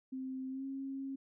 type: tone with pitch glide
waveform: sine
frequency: 261.6 to 270.5 Hz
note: C4 to C#4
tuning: 0 to -42 cents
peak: -38 dBFS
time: 0.12-1.16 s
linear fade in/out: 10 ms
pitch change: +58 cents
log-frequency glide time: 0.49-0.65 s
effects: none